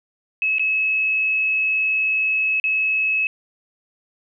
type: tone with dropouts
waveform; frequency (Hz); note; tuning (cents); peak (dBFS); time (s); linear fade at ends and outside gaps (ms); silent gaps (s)
sine; 2581; E7; -37; -17; 0.42-3.27; 1; 0.584-0.595 / 2.599-2.64
effects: none